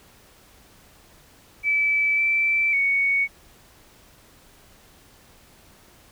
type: tone with pitch steps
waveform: sine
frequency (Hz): 2307 / 2329 / 2227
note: D7 / D7 / C#7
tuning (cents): -31 / -15 / +7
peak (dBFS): -18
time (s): 1.63-3.28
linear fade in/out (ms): 50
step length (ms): 550
effects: pink hiss -53 dBFS RMS until 6.11 s